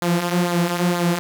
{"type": "tone with flanger", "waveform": "sawtooth", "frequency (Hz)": 174.61, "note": "F3", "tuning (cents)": 0, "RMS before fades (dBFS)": -20, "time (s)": [0.02, 1.19], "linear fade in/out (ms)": 0, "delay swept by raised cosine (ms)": [0.35, 6.25], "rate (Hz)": 2.1, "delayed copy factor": -0.6, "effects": []}